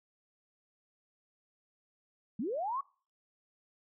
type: linear sweep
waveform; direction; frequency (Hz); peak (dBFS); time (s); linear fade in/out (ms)
sine; up; 185 to 1146; -32; 2.39-2.81; 5
effects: noise-tail reverb RT60 0.4 s tail -23 dB re dry